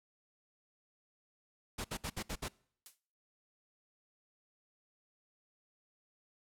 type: noise bursts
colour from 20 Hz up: pink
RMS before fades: -39 dBFS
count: 6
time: 1.78-2.485 s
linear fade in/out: 10 ms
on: 65 ms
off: 63 ms
type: noise with exponential decay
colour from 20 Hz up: blue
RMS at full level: -46 dBFS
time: 2.86-3 s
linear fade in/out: 0 ms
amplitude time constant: 29 ms
effects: noise-tail reverb RT60 0.6 s tail -24 dB re dry + low-pass 12000 Hz 12 dB/octave